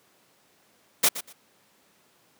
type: noise with echo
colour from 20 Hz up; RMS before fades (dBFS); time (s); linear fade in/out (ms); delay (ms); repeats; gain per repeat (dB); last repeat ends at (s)
white; -19; 1.03-1.09; 10; 120; 2; -14; 1.33
effects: pink hiss -62 dBFS RMS until 2.39 s + high-pass 200 Hz 12 dB/octave